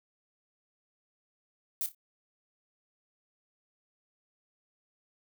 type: noise with echo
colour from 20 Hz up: violet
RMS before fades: -32 dBFS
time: 1.81-1.86 s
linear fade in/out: 0 ms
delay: 29 ms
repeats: 3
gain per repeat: -11 dB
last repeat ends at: 1.947 s
effects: none